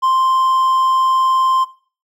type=tone; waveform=triangle; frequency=1046.5 Hz; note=C6; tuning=in tune; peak=-10 dBFS; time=0.02-1.65 s; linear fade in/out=20 ms; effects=noise-tail reverb RT60 0.4 s tail -17 dB re dry